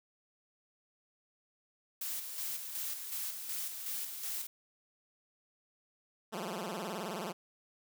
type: noise with tremolo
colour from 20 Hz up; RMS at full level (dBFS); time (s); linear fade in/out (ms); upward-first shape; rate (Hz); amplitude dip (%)
blue; -38; 2.01-4.47; 5; square; 2.7; 45
type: tone with vibrato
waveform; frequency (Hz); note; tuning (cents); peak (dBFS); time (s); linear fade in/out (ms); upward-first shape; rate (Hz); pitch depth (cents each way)
10% pulse; 196; G3; 0; -29; 6.32-7.33; 20; sine; 19; 250
effects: none